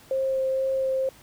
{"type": "tone with vibrato", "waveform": "sine", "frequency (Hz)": 530, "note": "C5", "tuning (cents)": 22, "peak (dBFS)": -22, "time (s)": [0.11, 1.09], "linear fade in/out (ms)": 2, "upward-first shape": "sine", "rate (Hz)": 2.1, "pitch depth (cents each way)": 9, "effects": ["pink hiss -52 dBFS RMS until 1.22 s"]}